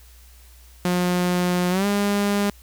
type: tone with pitch glide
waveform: sawtooth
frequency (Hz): 178.7 to 202.9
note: F3 to G#3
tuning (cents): +40 to -40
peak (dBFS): -15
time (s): 0.85-2.5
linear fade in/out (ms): 2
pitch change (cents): +220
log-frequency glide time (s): 1.7-1.86
effects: added 60 Hz sine -46 dBFS peak until 2.62 s + white hiss -53 dBFS RMS until 2.62 s